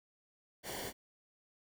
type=noise with comb filter; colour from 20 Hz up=pink; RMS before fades=-42 dBFS; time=0.63-0.93 s; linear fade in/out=50 ms; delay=0.78 ms; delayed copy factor=-0.7; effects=none